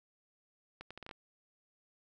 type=accelerating click train; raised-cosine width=0.3 ms; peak=-30 dBFS; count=7; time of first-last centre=0.81-1.112 s; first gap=96 ms; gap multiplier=0.73; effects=none